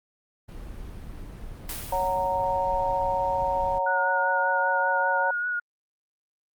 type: noise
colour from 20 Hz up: brown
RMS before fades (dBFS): -38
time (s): 0.48-3.79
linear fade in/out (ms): 10
type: noise with exponential decay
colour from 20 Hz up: white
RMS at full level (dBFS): -33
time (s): 1.69-2.71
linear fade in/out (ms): 2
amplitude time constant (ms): 220
type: chord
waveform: sine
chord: F# major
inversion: second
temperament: just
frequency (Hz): 555 / 740 / 925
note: C#5 / F#5 / A#5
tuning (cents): +2 / 0 / -14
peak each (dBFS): -28 / -30 / -25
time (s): 1.92-5.31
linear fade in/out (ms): 5
type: tone with vibrato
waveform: sine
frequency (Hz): 1451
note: F#6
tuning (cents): -34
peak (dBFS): -25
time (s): 3.86-5.6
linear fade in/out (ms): 10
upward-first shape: triangle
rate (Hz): 5.1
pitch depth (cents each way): 30
effects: Opus 32 kbps